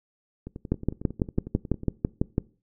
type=two click trains; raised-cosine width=3 ms; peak=-9 / -23 dBFS; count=11 / 16; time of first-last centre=0.72-2.381 / 0.47-1.834 s; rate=6.02 / 11 Hz; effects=noise-tail reverb RT60 0.4 s tail -23 dB re dry